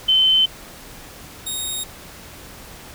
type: tone pair in turn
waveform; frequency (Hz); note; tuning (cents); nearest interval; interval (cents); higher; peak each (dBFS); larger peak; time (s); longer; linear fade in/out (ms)
sine / 15% pulse; 3069 / 3735; G7 / A#7; -37 / +3; minor third; 340; second; -12 / -17; first; 0.08-0.46 / 1.46-1.84; neither; 10
effects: pink hiss -40 dBFS RMS until 2.94 s